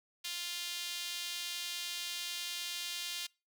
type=tone with high-pass filter; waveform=sawtooth; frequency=349.4 Hz; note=F4; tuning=1 cent sharp; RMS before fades=-40 dBFS; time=0.24-3.27 s; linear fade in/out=10 ms; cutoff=3300 Hz; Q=1.8; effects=noise-tail reverb RT60 0.3 s tail -25 dB re dry